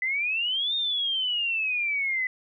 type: exponential two-way sweep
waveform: sine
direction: up then down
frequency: 1998 to 3694 to 1998 Hz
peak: -24 dBFS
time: 0.02-2.27 s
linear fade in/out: 2 ms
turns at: 0.75 s
effects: none